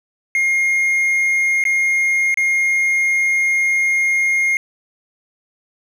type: tone with dropouts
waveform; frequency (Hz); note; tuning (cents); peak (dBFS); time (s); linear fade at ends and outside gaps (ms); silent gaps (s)
triangle; 2134; C7; +34; -12; 0.35-4.57; 1; 1.639-1.652 / 2.343-2.373
effects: none